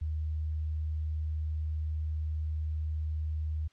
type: tone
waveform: sine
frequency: 77.5 Hz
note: D#2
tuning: 6 cents flat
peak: -30 dBFS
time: 0.01-3.68 s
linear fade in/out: 10 ms
effects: white hiss -67 dBFS RMS until 3.72 s + low-pass 4000 Hz 12 dB/octave